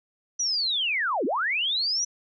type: linear two-way sweep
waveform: sine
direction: down then up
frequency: 5970 to 228.1 to 5970 Hz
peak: -23 dBFS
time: 0.39-2.05 s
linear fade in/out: 10 ms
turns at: 1.25 s
effects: none